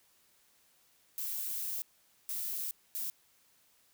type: noise bursts at uneven times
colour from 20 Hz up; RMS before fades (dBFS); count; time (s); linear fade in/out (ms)
violet; -37; 3; 1.18-1.82 / 2.29-2.71 / 2.95-3.1; 0
effects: white hiss -68 dBFS RMS until 3.93 s